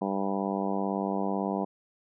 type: harmonic tone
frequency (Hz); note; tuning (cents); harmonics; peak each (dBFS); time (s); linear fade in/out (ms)
98; G2; 0; 2 / 3 / 4 / 5 / 6 / 7 / 8 / 9 / 10; -31 / -35 / -36 / -37 / -39 / -36 / -37 / -40 / -39; 0.01-1.65; 10
effects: none